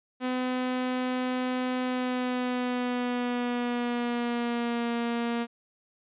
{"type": "tone with pitch glide", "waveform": "sawtooth", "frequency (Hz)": [253.5, 235.2], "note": ["B3", "A#3"], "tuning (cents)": [45, 16], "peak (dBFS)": -23, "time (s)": [0.2, 5.47], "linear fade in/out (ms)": 50, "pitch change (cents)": -129, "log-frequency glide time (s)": [1.82, 4.91], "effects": ["resampled to 8000 Hz"]}